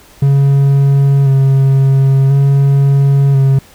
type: tone with vibrato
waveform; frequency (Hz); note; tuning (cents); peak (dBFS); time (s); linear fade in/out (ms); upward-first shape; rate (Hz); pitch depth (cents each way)
triangle; 137.2; C#3; -17; -4; 0.22-3.59; 5; square; 0.48; 21
effects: pink hiss -42 dBFS RMS until 3.74 s